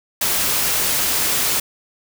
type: noise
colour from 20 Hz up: white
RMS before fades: -19 dBFS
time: 0.21-1.6 s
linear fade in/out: 5 ms
effects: none